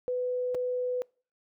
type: tone with dropouts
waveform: sine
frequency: 498.7 Hz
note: B4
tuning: 17 cents sharp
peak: -27 dBFS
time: 0.08-1.02 s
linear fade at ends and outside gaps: 0 ms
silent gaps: 0.546-0.55 s
effects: noise-tail reverb RT60 0.4 s tail -26 dB re dry